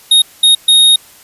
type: tone bursts at uneven times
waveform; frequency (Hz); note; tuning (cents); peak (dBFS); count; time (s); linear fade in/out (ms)
square; 3729; A#7; 0; -5; 3; 0.11-0.22 / 0.43-0.55 / 0.68-0.96; 5
effects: white hiss -41 dBFS RMS until 1.23 s + resampled to 32000 Hz